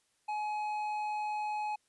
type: tone with hard clipping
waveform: triangle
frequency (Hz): 845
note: G#5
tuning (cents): +30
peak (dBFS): -34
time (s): 0.28-1.76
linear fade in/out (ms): 10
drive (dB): 10
effects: white hiss -74 dBFS RMS until 1.88 s + resampled to 24000 Hz